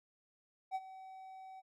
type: tone with ADSR envelope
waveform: triangle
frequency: 760 Hz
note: F#5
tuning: 46 cents sharp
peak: -31 dBFS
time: 0.71-1.62 s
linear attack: 42 ms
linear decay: 41 ms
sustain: -16 dB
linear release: 32 ms
effects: none